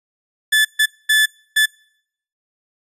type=tone bursts at uneven times; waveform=30% pulse; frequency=1738 Hz; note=A6; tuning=22 cents flat; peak=-9 dBFS; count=4; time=0.52-0.65 / 0.79-0.86 / 1.09-1.26 / 1.56-1.66 s; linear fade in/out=10 ms; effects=noise-tail reverb RT60 0.7 s tail -26 dB re dry + resampled to 32000 Hz